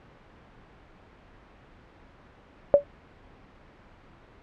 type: tone with exponential decay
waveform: sine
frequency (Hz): 572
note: D5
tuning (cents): -46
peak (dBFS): -8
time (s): 2.74-2.84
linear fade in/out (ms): 0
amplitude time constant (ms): 21
effects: pink hiss -53 dBFS RMS until 4.42 s + low-pass 2000 Hz 12 dB/octave